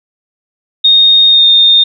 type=tone with pitch glide; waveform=sine; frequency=3700 to 3655 Hz; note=A#7 to A#7; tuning=-14 to -35 cents; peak=-3 dBFS; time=0.84-1.84 s; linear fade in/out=10 ms; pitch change=-21 cents; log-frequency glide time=1.29-1.47 s; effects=none

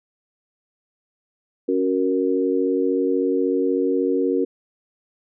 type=chord; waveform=sine; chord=F# major; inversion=second; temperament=equal; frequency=277.2 / 370 / 466.2 Hz; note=C#4 / F#4 / A#4; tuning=0 / 0 / 0 cents; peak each=-22 dBFS; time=1.68-4.45 s; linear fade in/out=10 ms; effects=none

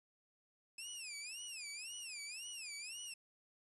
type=tone with vibrato; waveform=15% pulse; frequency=2588 Hz; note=E7; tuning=32 cents flat; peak=-38 dBFS; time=0.78-3.14 s; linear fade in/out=5 ms; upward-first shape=sine; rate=1.9 Hz; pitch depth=220 cents each way; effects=resampled to 24000 Hz + 11-bit

